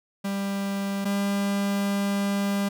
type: tone pair in turn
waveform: 45% pulse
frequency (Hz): 197.9 / 199.85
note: G3 / G3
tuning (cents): +17 / +34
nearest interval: unison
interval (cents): 17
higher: second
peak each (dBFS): -26 / -23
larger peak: second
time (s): 0.24-1.05 / 1.05-2.69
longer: second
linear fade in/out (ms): 10
effects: none